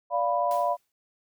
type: chord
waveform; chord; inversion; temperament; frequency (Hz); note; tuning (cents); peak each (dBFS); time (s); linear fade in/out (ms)
sine; B diminished; first; equal with one note detuned; 582.9 / 698.5 / 987.8; D5 / F5 / B5; -13 / 0 / 0; -28 / -26 / -27; 0.1-0.77; 50
type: noise with exponential decay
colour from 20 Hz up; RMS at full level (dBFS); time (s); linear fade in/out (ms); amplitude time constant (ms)
white; -42; 0.51-0.92; 1; 88
effects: none